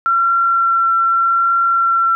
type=tone with vibrato; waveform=sine; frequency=1360 Hz; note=F6; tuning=46 cents flat; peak=-11 dBFS; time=0.06-2.15 s; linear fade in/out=0 ms; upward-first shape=triangle; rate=0.83 Hz; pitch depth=11 cents each way; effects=none